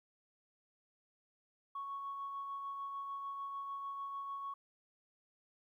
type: tone with tremolo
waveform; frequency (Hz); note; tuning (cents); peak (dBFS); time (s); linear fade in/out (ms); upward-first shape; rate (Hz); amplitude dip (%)
sine; 1108.7; C#6; 0; -38; 1.75-4.54; 5; sine; 6.7; 30
effects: tanh soft clip ceiling -35 dBFS + 13-bit